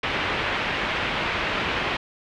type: low-pass noise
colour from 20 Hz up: white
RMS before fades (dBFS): -26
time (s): 0.03-1.97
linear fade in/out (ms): 5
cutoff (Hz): 2900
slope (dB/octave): 24
effects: none